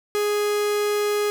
45% pulse tone, 415.3 Hz, G#4, in tune, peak -20 dBFS, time 0.15-1.3 s, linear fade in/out 0 ms, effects none

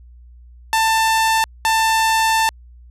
sawtooth tone bursts at uneven times, 890 Hz, A5, 20 cents sharp, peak -10 dBFS, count 2, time 0.73-1.44 / 1.65-2.49 s, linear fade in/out 0 ms, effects added 60 Hz sine -40 dBFS peak until 2.9 s + low-pass 12000 Hz 12 dB/octave

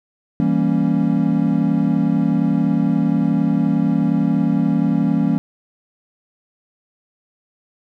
triangle chord, E diminished seventh, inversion none, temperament equal, 164.81 / 196 / 233.1 / 277.2 Hz, E3 / G3 / Bb3 / Db4, 0 / 0 / 0 / 0 cents, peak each -18 dBFS, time 0.4-5.38 s, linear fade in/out 0 ms, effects none

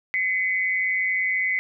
sine tone pair together, 2032 / 2221 Hz, B6 / C#7, +49 / +3 cents, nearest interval major second, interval 154 cents, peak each -22 / -26 dBFS, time 0.14-1.59 s, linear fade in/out 0 ms, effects none

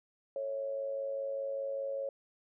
sine tone with amplitude modulation, 550 Hz, C#5, 14 cents flat, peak -31 dBFS, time 0.36-2.09 s, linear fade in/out 2 ms, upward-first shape sine, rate 105 Hz, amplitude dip 55%, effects none

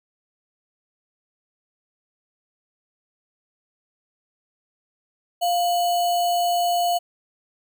sine tone with sample-and-hold, 700 Hz, F5, 4 cents sharp, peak -18 dBFS, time 5.41-6.99 s, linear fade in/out 20 ms, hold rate 3675 Hz, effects none

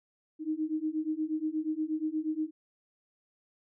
sine beating tone pair, 307.2 / 315.6 Hz, D#4 / D#4, -22 / +25 cents, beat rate 8.4 Hz, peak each -33 / -32 dBFS, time 0.39-2.51 s, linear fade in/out 50 ms, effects none

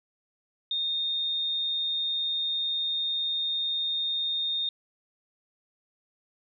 sine tone, 3669 Hz, A#7, 28 cents flat, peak -26 dBFS, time 0.71-4.69 s, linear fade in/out 2 ms, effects none

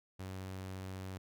sawtooth tone, 94.4 Hz, F#2, 35 cents sharp, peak -38 dBFS, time 0.19-1.18 s, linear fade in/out 10 ms, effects none

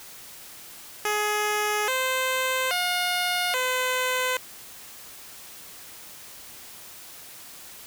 10% pulse tone with pitch steps, 420.1 / 518 / 717 / 509 Hz, G#4 / C5 / F5 / C5, +20 / -17 / +45 / -48 cents, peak -15 dBFS, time 1.05-4.37 s, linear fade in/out 2 ms, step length 830 ms, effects white hiss -44 dBFS RMS until 7.86 s

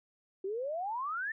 sine exponential sweep, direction up, 370 to 1829 Hz, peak -33 dBFS, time 0.44-1.32 s, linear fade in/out 5 ms, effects none

